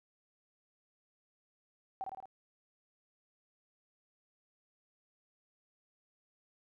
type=tone with echo; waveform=sine; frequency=768 Hz; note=G5; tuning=36 cents flat; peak=-35 dBFS; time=2.01-2.04 s; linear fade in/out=0 ms; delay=54 ms; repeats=4; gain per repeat=-3 dB; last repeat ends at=2.256 s; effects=none